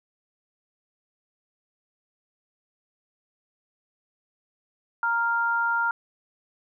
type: tone pair together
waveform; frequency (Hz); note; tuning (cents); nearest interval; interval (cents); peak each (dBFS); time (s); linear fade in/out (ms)
sine; 932.3 / 1396.9; A#5 / F6; 0 / 0; perfect fifth; 700; -26 / -23; 5.03-5.91; 2
effects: none